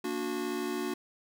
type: chord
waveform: square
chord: Bb augmented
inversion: none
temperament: just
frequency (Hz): 233.1 / 291.4 / 364.2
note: Bb3 / D4 / F#4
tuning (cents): 0 / -13 / -27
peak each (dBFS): -39 / -37 / -35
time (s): 0.04-0.94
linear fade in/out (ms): 5
effects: none